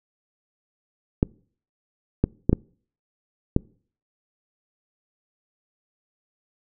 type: clicks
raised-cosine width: 3 ms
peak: -4 dBFS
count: 5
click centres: 1.229 / 2.24 / 2.495 / 2.53 / 3.564 s
effects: noise-tail reverb RT60 0.5 s tail -26 dB re dry